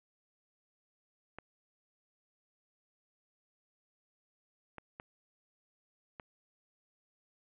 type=clicks; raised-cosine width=0.5 ms; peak=-29 dBFS; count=4; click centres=1.386 / 4.783 / 4.999 / 6.198 s; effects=resampled to 8000 Hz + 10-bit